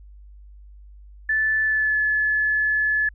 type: tone with pitch glide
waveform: sine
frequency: 1749 to 1719.9 Hz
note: A6 to A6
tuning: -11 to -40 cents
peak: -18 dBFS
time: 1.29-3.09 s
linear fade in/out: 5 ms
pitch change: -29 cents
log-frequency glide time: 1.63-1.97 s
effects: added 50 Hz sine -42 dBFS peak until 3.14 s